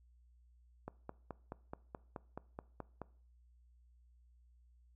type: click train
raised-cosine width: 1 ms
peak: -29 dBFS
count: 11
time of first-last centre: 0.88-3.017 s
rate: 4.68 Hz
effects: noise-tail reverb RT60 0.5 s tail -21 dB re dry + added 60 Hz sine -63 dBFS peak until 4.95 s